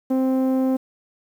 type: tone with low-pass filter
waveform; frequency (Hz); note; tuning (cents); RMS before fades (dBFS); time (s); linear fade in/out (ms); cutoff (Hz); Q
sawtooth; 261.6; C4; 0; -20; 0.1-0.77; 10; 530; 0.84
effects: 8-bit